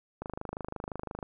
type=click train; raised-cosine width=1 ms; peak=-22 dBFS; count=27; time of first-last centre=0.22-1.228 s; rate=25.8 Hz; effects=none